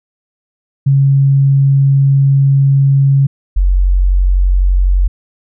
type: tone pair in turn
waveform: sine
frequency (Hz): 137.7 / 45.95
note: C#3 / F#1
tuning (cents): -11 / -11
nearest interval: octave + perfect fifth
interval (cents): 1900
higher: first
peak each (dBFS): -6 / -7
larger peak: first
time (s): 0.86-3.27 / 3.56-5.08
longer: first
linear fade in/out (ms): 10
effects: none